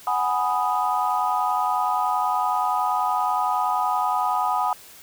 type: chord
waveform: sine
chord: G# minor seventh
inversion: third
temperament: equal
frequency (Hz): 740 / 830.6 / 987.8 / 1244.5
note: F#5 / G#5 / B5 / D#6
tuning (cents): 0 / 0 / 0 / 0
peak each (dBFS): -25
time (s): 0.07-4.73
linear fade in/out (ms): 2
effects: tanh soft clip ceiling -10 dBFS + white hiss -46 dBFS RMS until 5.02 s